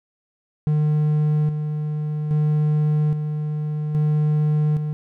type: tone with tremolo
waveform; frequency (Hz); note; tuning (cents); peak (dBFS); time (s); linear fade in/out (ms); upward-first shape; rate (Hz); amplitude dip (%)
triangle; 151.3; D#3; -48; -14; 0.67-4.93; 0; square; 0.61; 50
effects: none